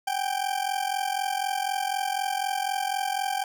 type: ring-modulated tone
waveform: 40% pulse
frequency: 784 Hz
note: G5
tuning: in tune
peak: -22 dBFS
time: 0.07-3.44 s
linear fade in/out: 2 ms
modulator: 22 Hz
effects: none